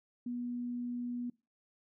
sine tone, 243.1 Hz, B3, 27 cents flat, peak -35 dBFS, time 0.26-1.3 s, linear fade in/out 5 ms, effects noise-tail reverb RT60 0.3 s tail -23 dB re dry

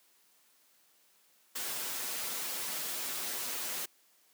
white noise with comb filter, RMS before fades -37 dBFS, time 1.55-3.86 s, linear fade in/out 10 ms, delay 8.1 ms, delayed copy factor +0.6, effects white hiss -67 dBFS RMS until 4.33 s + high-pass 200 Hz 12 dB/octave

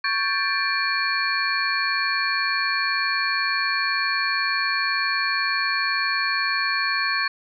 sine tone cluster, 1115 / 1585 / 1757 / 2363 / 4362 Hz, C#6 / G6 / A6 / D7 / C#8, +10 / +19 / -3 / +10 / -29 cents, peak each -27 dBFS, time 0.04-7.28 s, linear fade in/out 5 ms, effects none

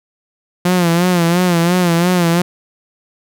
sawtooth tone with vibrato, 174.61 Hz, F3, in tune, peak -7 dBFS, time 0.65-2.42 s, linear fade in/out 5 ms, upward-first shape sine, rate 2.9 Hz, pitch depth 78 cents each way, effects none

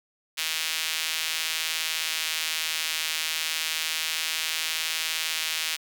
sawtooth tone with high-pass filter, 159.7 Hz, D#3, 45 cents sharp, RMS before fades -29 dBFS, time 0.37-5.77 s, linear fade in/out 20 ms, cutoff 2800 Hz, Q 1.3, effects none

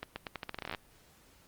accelerating click train, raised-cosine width 0.3 ms, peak -21 dBFS, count 16, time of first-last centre 0.03-0.748 s, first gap 130 ms, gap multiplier 0.83, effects pink hiss -62 dBFS RMS until 1.47 s + Opus 32 kbps

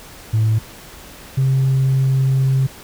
sine tone pair in turn, 110 / 133.33 Hz, A2 / C3, 0 / +33 cents, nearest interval minor third, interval 333 cents, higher second, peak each -11 dBFS, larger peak neither, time 0.33-0.59 / 1.37-2.67 s, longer second, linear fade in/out 10 ms, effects tanh soft clip ceiling -10 dBFS + pink hiss -39 dBFS RMS until 2.83 s

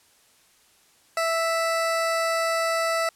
20% pulse tone, 659.3 Hz, E5, in tune, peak -17 dBFS, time 1.17-3.09 s, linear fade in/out 2 ms, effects white hiss -59 dBFS RMS until 3.15 s + low-pass 11000 Hz 12 dB/octave

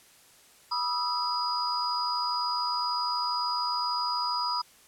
sine tone cluster, 976 / 1229 / 1309 / 4921 Hz, B5 / D#6 / E6 / D#8, -21 / -22 / -13 / -20 cents, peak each -30 / -35 / -35 / -31 dBFS, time 0.71-4.62 s, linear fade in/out 10 ms, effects white hiss -57 dBFS RMS until 4.87 s + low-pass 12000 Hz 12 dB/octave

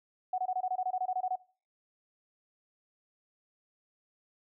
sine tone bursts, 740 Hz, F#5, in tune, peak -28 dBFS, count 14, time 0.33-1.357 s, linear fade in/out 5 ms, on 52 ms, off 23 ms, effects noise-tail reverb RT60 0.4 s tail -22 dB re dry

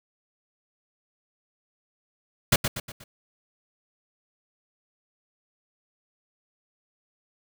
pink noise with echo, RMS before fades -18 dBFS, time 2.52-2.56 s, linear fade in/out 5 ms, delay 120 ms, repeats 4, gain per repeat -7 dB, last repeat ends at 3.04 s, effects none

